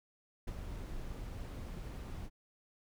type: noise with ADSR envelope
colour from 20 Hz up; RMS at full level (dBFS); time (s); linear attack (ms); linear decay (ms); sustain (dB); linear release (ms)
brown; -38; 0.47-2.3; 10; 24; -5; 51
effects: none